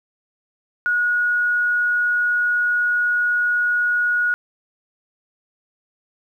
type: tone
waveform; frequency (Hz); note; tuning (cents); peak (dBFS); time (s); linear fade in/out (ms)
sine; 1452; F#6; -33; -16; 0.86-4.34; 0
effects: 9-bit